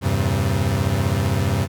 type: tone cluster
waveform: 35% pulse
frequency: 82.5 / 97.6 / 117.4 / 133.6 Hz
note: E2 / G2 / A#2 / C3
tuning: +2 / -7 / +13 / +36 cents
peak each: -24 / -19 / -26 / -22 dBFS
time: 0.01-1.68 s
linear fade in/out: 50 ms
effects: none